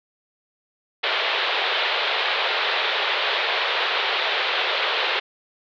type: band-pass noise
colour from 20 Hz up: white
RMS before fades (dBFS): -23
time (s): 1.03-5.2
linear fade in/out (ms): 10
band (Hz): 400 to 3900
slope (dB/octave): 48
effects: none